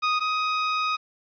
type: tone pair in turn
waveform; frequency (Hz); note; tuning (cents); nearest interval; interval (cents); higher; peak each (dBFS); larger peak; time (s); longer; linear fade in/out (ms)
sawtooth; 1244.5 / 1254.6; D#6 / D#6; 0 / +14; unison; 14; second; -17 / -19; first; 0.02-0.2 / 0.2-0.97; second; 20
effects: resampled to 11025 Hz + 9-bit